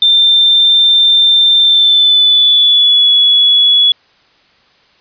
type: tone with pitch glide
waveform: sine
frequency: 3579 to 3388 Hz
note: A7 to G#7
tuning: +29 to +34 cents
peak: -5 dBFS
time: 0.02-3.92 s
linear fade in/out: 2 ms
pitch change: -95 cents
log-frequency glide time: 1.57-3.1 s
effects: white hiss -50 dBFS RMS until 5 s + resampled to 11025 Hz